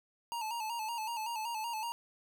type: tone with vibrato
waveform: square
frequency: 903 Hz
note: A5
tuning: 45 cents sharp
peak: -36 dBFS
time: 0.32-1.92 s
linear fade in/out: 0 ms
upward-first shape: square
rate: 5.3 Hz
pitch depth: 68 cents each way
effects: none